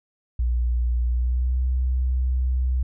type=tone with pitch glide; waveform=sine; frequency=60 to 63.49 Hz; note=B1 to B1; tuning=-49 to +49 cents; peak=-19 dBFS; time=0.39-2.83 s; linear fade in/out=5 ms; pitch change=+98 cents; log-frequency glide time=1.05-1.61 s; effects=none